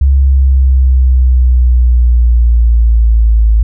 sine exponential sweep, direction down, 68.5 to 54.1 Hz, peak -4 dBFS, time 0.01-3.63 s, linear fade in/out 5 ms, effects none

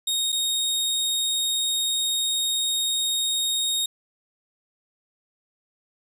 sawtooth tone with dropouts, 3729 Hz, A#7, in tune, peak -19 dBFS, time 0.07-3.86 s, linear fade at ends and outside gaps 5 ms, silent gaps 0.321-0.325 s, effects resampled to 32000 Hz + 9-bit

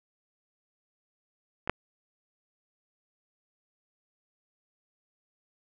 clicks, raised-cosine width 0.5 ms, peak -23 / -7 dBFS, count 2, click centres 1.675 / 1.696 s, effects none

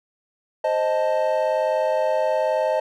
triangle chord, A diminished, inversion first, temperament equal, 523.3 / 622.3 / 880 Hz, C5 / Eb5 / A5, 0 / 0 / 0 cents, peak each -22 / -19 / -24 dBFS, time 0.64-2.8 s, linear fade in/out 5 ms, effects none

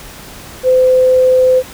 sine tone, 512 Hz, C5, 38 cents flat, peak -6 dBFS, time 0.63-1.63 s, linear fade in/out 50 ms, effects pink hiss -33 dBFS RMS until 1.73 s

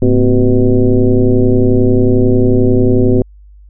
sine tone with frequency modulation, 136.6 Hz, C#3, 25 cents flat, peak -6 dBFS, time 0.02-3.22 s, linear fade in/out 2 ms, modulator 121 Hz, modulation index 2.6, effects added 50 Hz sine -36 dBFS peak until 3.69 s

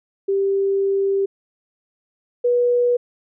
sine tone pair in turn, 392.8 / 486.4 Hz, G4 / B4, +4 / -26 cents, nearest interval major third, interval 370 cents, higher second, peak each -16 / -14 dBFS, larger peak second, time 0.28-1.26 / 2.44-2.97 s, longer first, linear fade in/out 10 ms, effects none

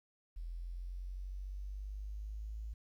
sine linear sweep, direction up, 41.85 to 54.6 Hz, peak -40 dBFS, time 0.36-2.74 s, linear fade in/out 10 ms, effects 12-bit

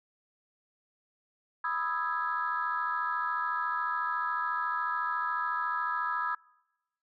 sine chord, E major seventh, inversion second, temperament equal, 987.8 / 1244.5 / 1318.5 / 1661.2 Hz, B5 / D#6 / E6 / G#6, 0 / 0 / 0 / 0 cents, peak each -34 dBFS, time 1.64-6.35 s, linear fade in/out 5 ms, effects noise-tail reverb RT60 1.0 s tail -26 dB re dry + tanh soft clip ceiling -19 dBFS

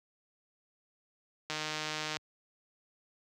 click train, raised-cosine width 0.2 ms, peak -18 dBFS, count 104, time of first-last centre 1.5-2.169 s, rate 154 Hz, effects high-pass 80 Hz 12 dB/octave

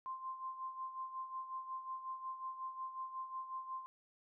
sine tone with tremolo, 1046.5 Hz, C6, in tune, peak -39 dBFS, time 0.06-3.86 s, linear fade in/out 0 ms, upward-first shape sine, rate 5.5 Hz, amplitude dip 65%, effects none

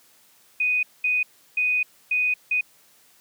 sine tone bursts at uneven times, 2489 Hz, D#7, in tune, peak -19 dBFS, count 5, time 0.6-0.83 / 1.04-1.23 / 1.57-1.83 / 2.11-2.34 / 2.51-2.61 s, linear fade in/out 5 ms, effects white hiss -57 dBFS RMS until 3.2 s + high-pass 100 Hz 12 dB/octave

